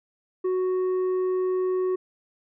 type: tone with tanh clipping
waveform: sine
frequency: 370 Hz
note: F#4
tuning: in tune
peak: -23 dBFS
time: 0.44-1.96 s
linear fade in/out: 10 ms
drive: 5 dB
effects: none